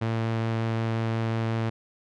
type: tone with low-pass filter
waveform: sawtooth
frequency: 113.2 Hz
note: A2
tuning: 50 cents sharp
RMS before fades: -27 dBFS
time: 0.01-1.7 s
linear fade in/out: 10 ms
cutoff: 3400 Hz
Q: 0.64
effects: none